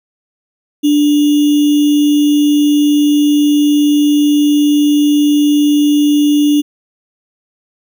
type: tone with sample-and-hold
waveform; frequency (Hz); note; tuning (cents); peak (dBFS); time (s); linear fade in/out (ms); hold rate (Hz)
sine; 293.7; D4; 0; -7; 0.83-6.62; 20; 3150
effects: none